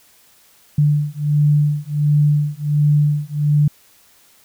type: beating tone pair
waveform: sine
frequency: 147.1 / 148.5 Hz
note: D3 / D3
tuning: +3 / +20 cents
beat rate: 1.4 Hz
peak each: -16 / -16 dBFS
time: 0.78-3.68 s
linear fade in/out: 5 ms
effects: white hiss -52 dBFS RMS until 4.44 s